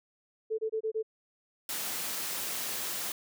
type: tone bursts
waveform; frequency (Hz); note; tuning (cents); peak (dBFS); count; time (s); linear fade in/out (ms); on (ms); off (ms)
sine; 440; A4; 0; -28; 5; 0.5-1.029; 20; 85; 26
type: high-pass noise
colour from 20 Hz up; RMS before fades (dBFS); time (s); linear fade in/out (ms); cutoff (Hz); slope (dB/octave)
white; -35; 1.69-3.12; 2; 150; 12
effects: none